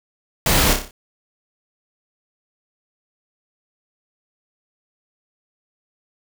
pink noise with echo, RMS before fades -17 dBFS, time 0.46-0.73 s, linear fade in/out 2 ms, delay 30 ms, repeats 6, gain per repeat -5 dB, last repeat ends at 0.91 s, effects none

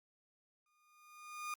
30% pulse tone with exponential growth, 1219 Hz, D#6, 36 cents flat, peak -35 dBFS, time 0.66-1.54 s, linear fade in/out 2 ms, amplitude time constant 190 ms, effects Opus 48 kbps

